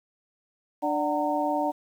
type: tone cluster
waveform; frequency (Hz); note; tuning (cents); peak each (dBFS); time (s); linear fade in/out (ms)
sine; 296.9 / 588 / 747 / 917; D4 / D5 / F#5 / A#5; +19 / +2 / +16 / -29; -29; 0.82-1.72; 20
effects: 9-bit